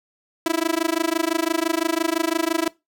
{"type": "tone with amplitude modulation", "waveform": "sawtooth", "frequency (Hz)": 329, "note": "E4", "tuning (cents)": -3, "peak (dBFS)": -12, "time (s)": [0.46, 2.68], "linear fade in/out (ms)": 2, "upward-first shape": "sine", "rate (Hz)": 25.9, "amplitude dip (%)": 100, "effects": ["noise-tail reverb RT60 0.2 s tail -21 dB re dry"]}